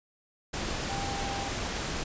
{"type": "tone in noise", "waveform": "sine", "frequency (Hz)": 794, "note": "G5", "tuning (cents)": 22, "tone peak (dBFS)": -36, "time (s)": [0.89, 1.49], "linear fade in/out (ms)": 10, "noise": "pink", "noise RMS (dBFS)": -33, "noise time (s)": [0.53, 2.04], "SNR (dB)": -6, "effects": ["resampled to 16000 Hz"]}